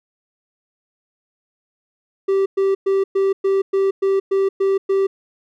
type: tone bursts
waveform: triangle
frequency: 389.2 Hz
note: G4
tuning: 12 cents flat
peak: -12 dBFS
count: 10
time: 2.28-5.07 s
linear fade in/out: 10 ms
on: 180 ms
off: 110 ms
effects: none